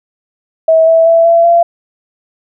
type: tone with pitch steps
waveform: sine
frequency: 646 / 655 / 664.2 / 673.4 / 682.8 Hz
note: E5 / E5 / E5 / E5 / F5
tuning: -35 / -11 / +13 / +37 / -39 cents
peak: -4 dBFS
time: 0.68-1.63 s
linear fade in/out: 5 ms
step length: 190 ms
effects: none